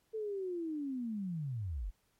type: linear sweep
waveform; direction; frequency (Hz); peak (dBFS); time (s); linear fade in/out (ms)
sine; down; 446.6 to 37.59; -35; 0.13-1.91; 20
effects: pink hiss -75 dBFS RMS until 2.19 s + MP3 64 kbps